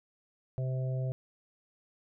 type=harmonic tone; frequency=130 Hz; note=C3; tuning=11 cents flat; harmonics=1 / 3 / 4 / 5; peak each=-30 / -46 / -44 / -44 dBFS; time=0.58-1.12 s; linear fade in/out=0 ms; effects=none